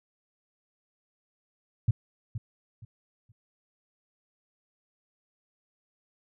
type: tone with echo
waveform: sine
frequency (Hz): 112.3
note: A2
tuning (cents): +36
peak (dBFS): -18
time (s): 1.88-1.91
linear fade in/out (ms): 5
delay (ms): 470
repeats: 3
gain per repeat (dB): -12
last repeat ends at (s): 3.32
effects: none